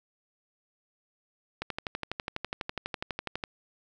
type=click train; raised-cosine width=0.3 ms; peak=-16 dBFS; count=23; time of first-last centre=1.62-3.438 s; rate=12.1 Hz; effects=none